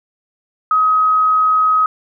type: tone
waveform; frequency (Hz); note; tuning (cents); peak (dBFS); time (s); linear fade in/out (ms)
sine; 1266; D#6; +30; -10; 0.71-1.86; 2
effects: none